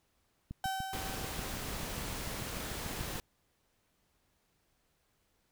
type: click train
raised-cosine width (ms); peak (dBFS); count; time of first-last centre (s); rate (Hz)
5; -29; 19; 0.51-3.157; 6.8
type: tone with exponential decay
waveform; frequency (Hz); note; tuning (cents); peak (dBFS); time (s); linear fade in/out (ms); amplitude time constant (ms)
35% pulse; 768; G5; -36; -30; 0.64-2.07; 2; 310
type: noise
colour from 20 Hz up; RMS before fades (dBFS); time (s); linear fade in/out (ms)
pink; -40; 0.93-3.2; 0
effects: pink hiss -75 dBFS RMS until 5.51 s